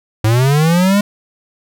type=linear sweep; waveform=square; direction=up; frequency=105.7 to 207.7 Hz; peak=-10 dBFS; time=0.24-1.01 s; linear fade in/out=5 ms; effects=none